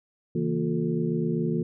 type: tone cluster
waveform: sine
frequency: 136.6 / 163.9 / 232.8 / 357.1 / 441.5 Hz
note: C#3 / E3 / A#3 / F4 / A4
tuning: -25 / -10 / -2 / +39 / +6 cents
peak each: -35 / -27 / -29 / -30 / -34 dBFS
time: 0.35-1.63 s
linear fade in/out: 5 ms
effects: none